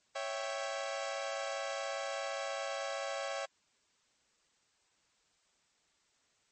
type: chord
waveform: sawtooth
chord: C# diminished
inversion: none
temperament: equal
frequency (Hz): 554.4 / 659.3 / 784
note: C#5 / E5 / G5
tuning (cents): 0 / 0 / 0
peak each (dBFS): -35 / -37 / -39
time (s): 0.15-3.46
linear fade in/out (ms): 10
effects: white hiss -73 dBFS RMS until 6.51 s + MP3 32 kbps